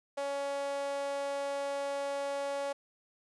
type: tone with high-pass filter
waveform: sawtooth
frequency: 280 Hz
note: C#4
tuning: 18 cents sharp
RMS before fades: -35 dBFS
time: 0.17-2.73 s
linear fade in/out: 10 ms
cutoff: 630 Hz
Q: 9
effects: resampled to 24000 Hz